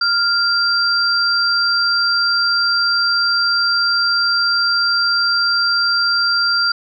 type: tone pair together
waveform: sine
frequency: 1396.9 / 4720 Hz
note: F6 / D8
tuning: 0 / +8 cents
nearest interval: octave + major sixth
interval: 2108 cents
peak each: -16 dBFS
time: 0.01-6.72 s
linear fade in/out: 5 ms
effects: none